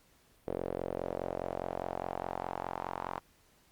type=tone with band-pass filter sweep; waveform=sawtooth; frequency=44.85 Hz; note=F1; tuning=47 cents sharp; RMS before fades=-38 dBFS; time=0.47-3.2 s; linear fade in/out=0 ms; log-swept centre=480 to 970 Hz; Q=2.9; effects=pink hiss -66 dBFS RMS until 3.71 s + Opus 48 kbps